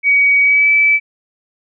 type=tone with pitch glide; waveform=sine; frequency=2260 to 2307 Hz; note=C#7 to D7; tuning=+33 to -31 cents; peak=-8 dBFS; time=0.03-1 s; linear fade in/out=50 ms; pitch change=+36 cents; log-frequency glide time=0.42-0.7 s; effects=none